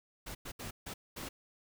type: noise bursts at uneven times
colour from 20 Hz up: pink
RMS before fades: -43 dBFS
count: 5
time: 0.26-0.35 / 0.45-0.52 / 0.59-0.71 / 0.86-0.94 / 1.16-1.29 s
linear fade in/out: 10 ms
effects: none